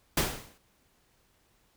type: noise with exponential decay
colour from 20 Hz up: pink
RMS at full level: -23 dBFS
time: 0.17-0.58 s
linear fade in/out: 5 ms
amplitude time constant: 87 ms
effects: pink hiss -68 dBFS RMS until 1.76 s